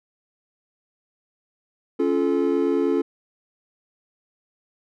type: chord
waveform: triangle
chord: Db augmented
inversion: none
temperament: just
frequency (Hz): 277.2 / 346.5 / 433.1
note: Db4 / F4 / A4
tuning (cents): 0 / -14 / -27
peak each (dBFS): -21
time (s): 1.99-3.02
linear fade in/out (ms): 10
effects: none